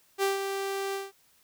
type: tone with ADSR envelope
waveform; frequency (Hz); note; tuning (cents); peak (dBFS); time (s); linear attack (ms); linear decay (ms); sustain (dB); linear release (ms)
sawtooth; 392; G4; 0; -19; 0.18-1.12; 48; 150; -7; 180
effects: white hiss -64 dBFS RMS until 1.43 s